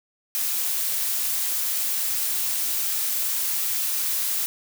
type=noise; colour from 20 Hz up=blue; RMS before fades=-25 dBFS; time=0.35-4.46 s; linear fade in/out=0 ms; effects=none